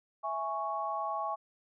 sine chord, C# minor, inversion first, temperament equal, 659.3 / 830.6 / 1108.7 Hz, E5 / G#5 / C#6, 0 / 0 / 0 cents, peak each -38 / -36 / -35 dBFS, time 0.23-1.36 s, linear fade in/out 20 ms, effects none

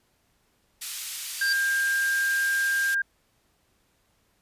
white band-pass noise, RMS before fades -35 dBFS, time 0.81-2.95 s, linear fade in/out 10 ms, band 2200 to 13000 Hz, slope 12 dB/octave
sine tone with exponential growth, 4668 Hz, D8, 11 cents flat, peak -23 dBFS, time 1.24-1.53 s, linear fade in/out 5 ms, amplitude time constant 63 ms
sine tone, 1600 Hz, G6, 35 cents sharp, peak -22 dBFS, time 1.41-3.02 s, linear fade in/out 5 ms
effects pink hiss -68 dBFS RMS until 4.41 s + resampled to 32000 Hz

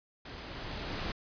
pink noise with level ramp, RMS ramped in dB -45 to -35 dBFS, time 0.25-1.12 s, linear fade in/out 5 ms, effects resampled to 11025 Hz

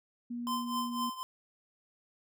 sine tone, 239.5 Hz, A#3, 47 cents sharp, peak -35 dBFS, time 0.3-1.1 s, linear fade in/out 10 ms
square tone with tremolo, 1033 Hz, C6, 22 cents flat, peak -31 dBFS, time 0.47-1.23 s, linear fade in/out 0 ms, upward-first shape triangle, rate 4 Hz, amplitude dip 85%
effects none

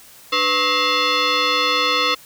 sine tone with frequency modulation, 1092 Hz, C#6, 26 cents flat, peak -15 dBFS, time 0.32-2.15 s, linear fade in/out 10 ms, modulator 795 Hz, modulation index 4.2, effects white hiss -45 dBFS RMS until 2.25 s

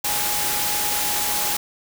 sine tone in noise, 832 Hz, G#5, 3 cents sharp, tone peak -30 dBFS, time 0.04-1.57 s, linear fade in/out 5 ms, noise white, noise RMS -23 dBFS, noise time 0.04-1.57 s, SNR -10 dB, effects none

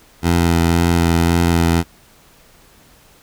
15% pulse tone with vibrato, 84.7 Hz, E2, 48 cents sharp, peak -6 dBFS, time 0.22-1.84 s, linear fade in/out 50 ms, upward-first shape sine, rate 1.9 Hz, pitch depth 19 cents each way, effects pink hiss -49 dBFS RMS until 3.22 s

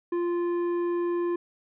sine tone with tanh clipping, 347.4 Hz, F4, 9 cents flat, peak -26 dBFS, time 0.12-1.36 s, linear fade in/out 5 ms, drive 9 dB, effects none

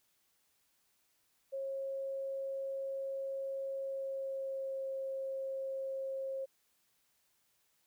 sine tone with pitch glide, 542 to 536.4 Hz, C#5 to C5, -39 to +43 cents, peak -36 dBFS, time 1.52-6.46 s, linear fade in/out 20 ms, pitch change -18 cents, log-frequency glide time 3.79-4.87 s, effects white hiss -75 dBFS RMS until 7.86 s

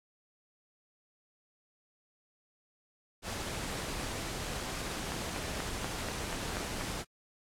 pink noise, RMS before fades -38 dBFS, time 3.22-7.05 s, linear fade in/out 50 ms
click train, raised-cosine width 0.5 ms, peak -21 dBFS, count 8, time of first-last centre 5.12-6.811 s, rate 4.14 Hz
effects low-pass 10000 Hz 12 dB/octave + AAC 64 kbps

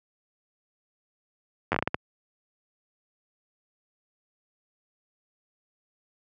slowing click train, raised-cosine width 0.5 ms, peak -9 dBFS, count 8, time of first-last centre 1.72-1.945 s, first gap 10 ms, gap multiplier 1.38, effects high-pass 80 Hz 12 dB/octave

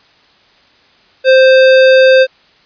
square tone, 523.3 Hz, C5, in tune, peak -4 dBFS, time 1.24-2.27 s, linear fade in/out 50 ms, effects white hiss -48 dBFS RMS until 2.65 s + resampled to 11025 Hz

